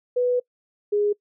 sine tone pair in turn, 493.9 / 413.5 Hz, B4 / G#4, 0 / -8 cents, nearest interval minor third, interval 308 cents, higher first, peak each -18 dBFS, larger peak neither, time 0.16-0.4 / 0.92-1.13 s, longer first, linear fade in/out 10 ms, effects noise-tail reverb RT60 0.1 s tail -24 dB re dry

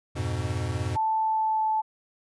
square chord, F diminished, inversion none, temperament equal, 87.31 / 103.83 / 123.47 Hz, F2 / Ab2 / Cb3, 0 / 0 / 0 cents, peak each -32 dBFS, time 0.15-0.97 s, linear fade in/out 20 ms
sine tone with pitch glide, 880 to 871.9 Hz, A5 to A5, 0 to -16 cents, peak -22 dBFS, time 0.95-1.82 s, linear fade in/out 20 ms, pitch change -16 cents, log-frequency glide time 1.18-1.67 s
effects resampled to 24000 Hz

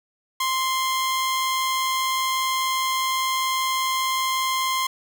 sawtooth tone pair together, 1046.5 / 3302 Hz, C6 / G#7, 0 / -11 cents, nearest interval octave + minor sixth, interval 1989 cents, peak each -18 / -28 dBFS, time 0.4-4.87 s, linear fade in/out 5 ms, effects none

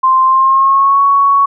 sine tone with pitch glide, 1046.5 to 1115.2 Hz, C6 to C#6, 0 to +10 cents, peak -6 dBFS, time 0.03-1.46 s, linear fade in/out 10 ms, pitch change +110 cents, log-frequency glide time 0.25-1.02 s, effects none

